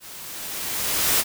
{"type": "noise with level ramp", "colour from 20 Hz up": "white", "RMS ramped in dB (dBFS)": [-41, -18], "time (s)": [0, 1.24], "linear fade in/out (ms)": 50, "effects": []}